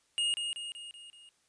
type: tone with echo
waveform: square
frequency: 2853 Hz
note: F7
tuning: 36 cents sharp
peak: -28 dBFS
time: 0.18-0.34 s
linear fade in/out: 0 ms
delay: 190 ms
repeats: 5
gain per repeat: -5 dB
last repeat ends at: 1.29 s
effects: white hiss -71 dBFS RMS until 1.48 s + resampled to 22050 Hz